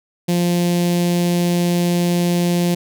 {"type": "tone with notch filter", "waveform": "sawtooth", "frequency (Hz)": 174.61, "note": "F3", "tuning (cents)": 0, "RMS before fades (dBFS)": -17, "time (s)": [0.28, 2.75], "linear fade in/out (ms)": 10, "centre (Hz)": 1300, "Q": 0.64, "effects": []}